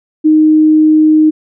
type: tone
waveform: sine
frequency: 310 Hz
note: D#4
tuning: 6 cents flat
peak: -4 dBFS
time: 0.24-1.31 s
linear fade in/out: 20 ms
effects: none